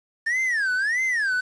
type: tone with vibrato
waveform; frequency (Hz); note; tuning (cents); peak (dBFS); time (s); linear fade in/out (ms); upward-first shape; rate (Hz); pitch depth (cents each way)
triangle; 1760; A6; 0; -19; 0.26-1.41; 10; sine; 1.6; 290
effects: resampled to 22050 Hz + 8-bit

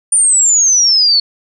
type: exponential sweep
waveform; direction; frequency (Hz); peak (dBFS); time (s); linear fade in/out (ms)
sine; down; 9360 to 4364; -7; 0.12-1.2; 5
effects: none

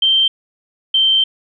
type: tone pair in turn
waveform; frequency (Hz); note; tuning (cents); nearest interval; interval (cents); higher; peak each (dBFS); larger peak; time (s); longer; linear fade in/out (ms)
sine; 3136 / 3124; G7 / G7; 0 / -7; unison; 7; first; -10; neither; 0.02-0.28 / 0.94-1.24; second; 5
effects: none

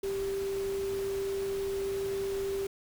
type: tone in noise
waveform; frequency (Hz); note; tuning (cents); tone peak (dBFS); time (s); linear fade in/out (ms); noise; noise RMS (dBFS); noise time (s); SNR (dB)
sine; 392; G4; 0; -30; 0.03-2.67; 5; pink; -44; 0.03-2.67; +11
effects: none

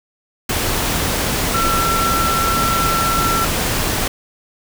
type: tone in noise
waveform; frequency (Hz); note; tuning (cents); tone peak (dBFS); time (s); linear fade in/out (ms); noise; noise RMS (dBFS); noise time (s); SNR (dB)
sine; 1346; E6; +36; -17; 1.54-3.45; 5; pink; -19; 0.49-4.08; -1
effects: none

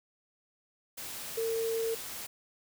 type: tone in noise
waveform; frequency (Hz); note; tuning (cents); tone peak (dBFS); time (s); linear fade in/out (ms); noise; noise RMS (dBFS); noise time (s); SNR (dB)
sine; 453.3; A#4; -48; -29; 1.37-1.95; 10; white; -41; 0.97-2.27; +9
effects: none

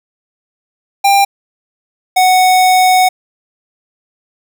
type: tone pair in turn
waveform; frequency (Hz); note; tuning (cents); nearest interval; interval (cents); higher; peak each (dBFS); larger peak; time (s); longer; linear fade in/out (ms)
square; 795 / 740.7; G5 / F#5; +24 / +2; minor second; 122; first; -7; neither; 1.04-1.25 / 2.16-3.09; second; 10
effects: none

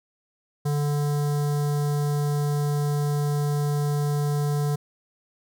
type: tone with notch filter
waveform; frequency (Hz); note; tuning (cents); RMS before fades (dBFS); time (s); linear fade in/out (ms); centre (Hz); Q
square; 146; D3; -10; -24; 0.65-4.76; 10; 2500; 0.6
effects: none

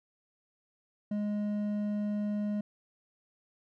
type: tone with hard clipping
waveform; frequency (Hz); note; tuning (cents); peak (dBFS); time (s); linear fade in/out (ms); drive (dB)
triangle; 207.7; G#3; 0; -31; 1.11-2.61; 5; 9
effects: none

